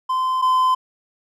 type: tone pair in turn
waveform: triangle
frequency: 1032 / 1026.5 Hz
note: C6 / C6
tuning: -24 / -33 cents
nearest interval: unison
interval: 9 cents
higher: first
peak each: -16 / -12 dBFS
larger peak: second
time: 0.09-0.42 / 0.42-0.75 s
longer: neither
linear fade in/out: 10 ms
effects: none